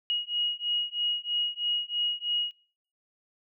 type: beating tone pair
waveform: sine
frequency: 2889 / 2892.1 Hz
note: F#7 / F#7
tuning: -42 / -40 cents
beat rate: 3.1 Hz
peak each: -30 dBFS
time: 0.1-2.51 s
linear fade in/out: 0 ms
effects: noise-tail reverb RT60 0.5 s tail -23 dB re dry